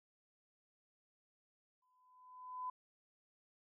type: tone with exponential growth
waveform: sine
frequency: 1007 Hz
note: B5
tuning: 33 cents sharp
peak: -38 dBFS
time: 1.82-2.7 s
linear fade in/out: 5 ms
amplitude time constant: 190 ms
effects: none